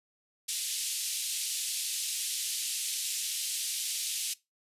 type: band-pass noise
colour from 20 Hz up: white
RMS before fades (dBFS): -34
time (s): 0.48-4.34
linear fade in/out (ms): 10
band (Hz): 2800 to 11000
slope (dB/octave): 24
effects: noise-tail reverb RT60 0.2 s tail -20 dB re dry + resampled to 32000 Hz